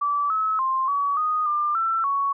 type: tone with pitch steps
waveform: sine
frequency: 1157 / 1292 / 1053 / 1134 / 1241 / 1195 / 1338 / 1115 Hz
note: D6 / E6 / C6 / C#6 / D#6 / D6 / E6 / C#6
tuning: -26 / -35 / +11 / +39 / -5 / +30 / +25 / +10 cents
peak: -20 dBFS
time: 0.01-2.33 s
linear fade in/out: 10 ms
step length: 290 ms
effects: none